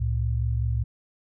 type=tone pair together; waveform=sine; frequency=68.09 / 113.2 Hz; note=C#2 / A2; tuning=-30 / +50 cents; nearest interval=major sixth; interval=880 cents; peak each=-25 dBFS; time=0-0.84 s; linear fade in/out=10 ms; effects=none